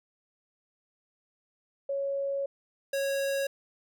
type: tone pair in turn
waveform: sine / square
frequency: 554.4 / 550.9 Hz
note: C#5 / C#5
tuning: 0 / -11 cents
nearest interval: unison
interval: 11 cents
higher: first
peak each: -28 dBFS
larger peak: neither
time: 1.89-2.46 / 2.93-3.47 s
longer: first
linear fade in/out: 5 ms
effects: none